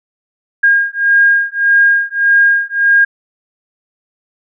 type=beating tone pair; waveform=sine; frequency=1620 / 1621.7 Hz; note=G#6 / G#6; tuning=-43 / -42 cents; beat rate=1.7 Hz; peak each=-11 dBFS; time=0.63-3.05 s; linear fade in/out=10 ms; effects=none